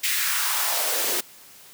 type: noise with high-pass filter sweep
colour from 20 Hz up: white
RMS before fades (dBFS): -24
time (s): 0.03-1.21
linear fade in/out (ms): 10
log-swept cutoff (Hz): 2300 to 320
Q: 2.3
effects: white hiss -48 dBFS RMS until 1.73 s + high-pass 100 Hz 12 dB/octave